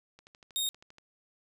click train, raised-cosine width 0.2 ms, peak -36 dBFS, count 11, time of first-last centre 0.19-0.984 s, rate 12.6 Hz
sawtooth tone, 3708 Hz, A#7, 10 cents flat, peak -26 dBFS, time 0.56-0.69 s, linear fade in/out 0 ms
effects none

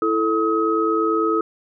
sine tone cluster, 330.7 / 439.8 / 1271 Hz, E4 / A4 / D#6, +6 / -1 / +36 cents, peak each -21 dBFS, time 0.02-1.41 s, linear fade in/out 2 ms, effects none

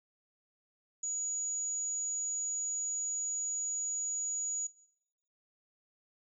sine tone, 6830 Hz, G#8, 48 cents sharp, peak -33 dBFS, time 1.03-4.67 s, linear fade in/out 5 ms, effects noise-tail reverb RT60 0.9 s tail -21 dB re dry

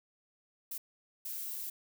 violet noise bursts at uneven times, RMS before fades -40 dBFS, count 2, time 0.71-0.78 / 1.25-1.7 s, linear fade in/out 5 ms, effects none

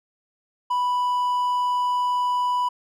triangle tone, 987.8 Hz, B5, in tune, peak -18 dBFS, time 0.7-2.69 s, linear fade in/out 10 ms, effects none

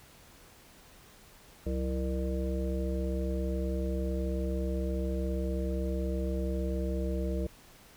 harmonic tone with a mistuned harmonic, 66.4 Hz, C2, 26 cents sharp, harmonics 1 / 3 / 5 / 7 / 9, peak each -31 / -36 / -38 / -39 / -41 dBFS, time 1.66-7.47 s, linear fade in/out 5 ms, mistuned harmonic 3, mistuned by -130 cents, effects pink hiss -56 dBFS RMS until 7.96 s

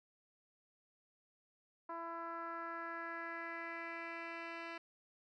10% pulse tone with low-pass filter sweep, 334.3 Hz, E4, 24 cents sharp, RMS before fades -45 dBFS, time 1.89-4.78 s, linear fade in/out 5 ms, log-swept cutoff 1100 to 3100 Hz, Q 2.9, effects none

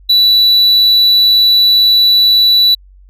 triangle tone, 3951 Hz, B7, in tune, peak -4 dBFS, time 0.09-2.75 s, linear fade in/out 10 ms, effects added 47 Hz sine -38 dBFS peak until 3.09 s

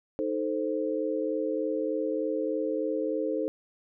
sine chord, A diminished, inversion second, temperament equal, 311.1 / 440 / 523.3 Hz, Eb4 / A4 / C5, 0 / 0 / 0 cents, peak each -31 dBFS, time 0.19-3.48 s, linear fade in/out 0 ms, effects none

